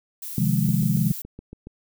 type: noise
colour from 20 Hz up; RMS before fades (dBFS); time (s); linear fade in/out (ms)
violet; -34; 0.22-1.22; 5
type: chord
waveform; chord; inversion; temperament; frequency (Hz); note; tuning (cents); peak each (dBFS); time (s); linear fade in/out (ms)
sine; F minor seventh; second; equal; 130.81 / 155.56 / 174.61 / 207.7; C3 / Eb3 / F3 / Ab3; 0 / 0 / 0 / 0; -24; 0.38-1.12; 2
type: click train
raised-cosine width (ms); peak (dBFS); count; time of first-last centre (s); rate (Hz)
3; -25; 8; 0.69-1.67; 7.14
effects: none